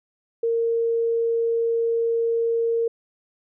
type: tone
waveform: sine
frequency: 461.2 Hz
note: A#4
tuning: 19 cents flat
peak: -19 dBFS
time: 0.43-2.88 s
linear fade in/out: 5 ms
effects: none